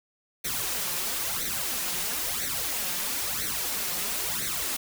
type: noise with flanger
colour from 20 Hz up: white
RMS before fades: -30 dBFS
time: 0.44-4.77 s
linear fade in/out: 10 ms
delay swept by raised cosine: 0.49 to 5.69 ms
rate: 1 Hz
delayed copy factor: +0.8
effects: none